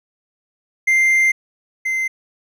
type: tone pair in turn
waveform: triangle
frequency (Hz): 2093 / 2074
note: C7 / C7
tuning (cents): 0 / -16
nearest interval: unison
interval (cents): 16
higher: first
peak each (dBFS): -10 / -16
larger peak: first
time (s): 0.87-1.32 / 1.85-2.08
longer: first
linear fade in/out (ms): 10
effects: none